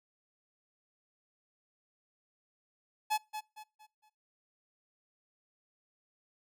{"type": "tone with echo", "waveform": "45% pulse", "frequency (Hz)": 856, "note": "A5", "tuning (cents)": -48, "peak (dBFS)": -28, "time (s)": [3.1, 3.18], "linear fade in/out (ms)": 20, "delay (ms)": 230, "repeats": 4, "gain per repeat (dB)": -9, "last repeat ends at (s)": 4.1, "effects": ["noise-tail reverb RT60 0.3 s tail -26 dB re dry"]}